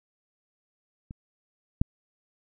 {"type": "clicks", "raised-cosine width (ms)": 5, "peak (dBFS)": [-27, -9], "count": 2, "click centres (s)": [1.109, 1.815], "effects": []}